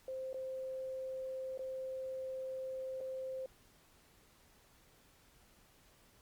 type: tone with dropouts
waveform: sine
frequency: 523.3 Hz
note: C5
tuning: in tune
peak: -39 dBFS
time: 0.08-3.46 s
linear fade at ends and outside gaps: 2 ms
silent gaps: 0.33-0.343 / 1.576-1.592 / 3.006-3.01 s
effects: pink hiss -66 dBFS RMS until 6.21 s + Opus 48 kbps